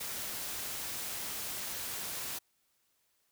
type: noise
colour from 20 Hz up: white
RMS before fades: -39 dBFS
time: 0-2.39 s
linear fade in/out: 10 ms
effects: white hiss -75 dBFS RMS until 3.31 s